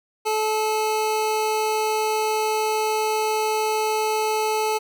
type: tone pair together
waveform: square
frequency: 433 / 866 Hz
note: A4 / A5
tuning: -28 / -28 cents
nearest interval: octave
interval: 1200 cents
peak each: -24 dBFS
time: 0.25-4.79 s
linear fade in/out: 20 ms
effects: none

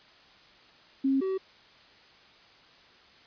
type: tone pair in turn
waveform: sine / triangle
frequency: 270 / 381.1 Hz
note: C#4 / G4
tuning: -45 / -49 cents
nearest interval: tritone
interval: 596 cents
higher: second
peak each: -22 / -25 dBFS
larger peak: first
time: 1.04-1.21 / 1.21-1.38 s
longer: neither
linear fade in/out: 10 ms
effects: white hiss -56 dBFS RMS until 3.26 s + resampled to 11025 Hz

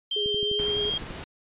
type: tone with pitch glide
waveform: sine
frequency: 3153 to 3230 Hz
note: G7 to G#7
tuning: +9 to -49 cents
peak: -25 dBFS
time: 0.11-0.98 s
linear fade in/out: 5 ms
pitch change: +42 cents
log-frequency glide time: 0.59-0.82 s
type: tone with vibrato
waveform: sine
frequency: 415.3 Hz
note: G#4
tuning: in tune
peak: -28 dBFS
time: 0.16-0.9 s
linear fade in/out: 5 ms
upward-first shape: triangle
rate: 10 Hz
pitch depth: 24 cents each way
type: click train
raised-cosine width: 3 ms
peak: -25 dBFS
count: 11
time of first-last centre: 0.26-1.107 s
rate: 11.8 Hz
type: noise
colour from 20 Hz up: pink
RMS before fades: -38 dBFS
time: 0.59-1.24 s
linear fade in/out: 0 ms
effects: resampled to 8000 Hz

